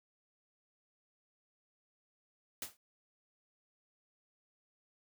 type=noise with exponential decay; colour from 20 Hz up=white; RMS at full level=-37 dBFS; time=2.62-2.77 s; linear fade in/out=2 ms; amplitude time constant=32 ms; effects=none